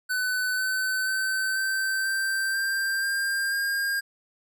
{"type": "tone with pitch steps", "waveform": "square", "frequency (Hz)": [1505, 1519.9, 1534.8, 1550, 1565.3, 1580.7, 1596.3, 1612.1], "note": ["F#6", "F#6", "G6", "G6", "G6", "G6", "G6", "G6"], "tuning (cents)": [29, 46, -37, -20, -3, 14, 31, 48], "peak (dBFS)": -25, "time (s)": [0.09, 4.01], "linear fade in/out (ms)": 20, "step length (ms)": 490, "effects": []}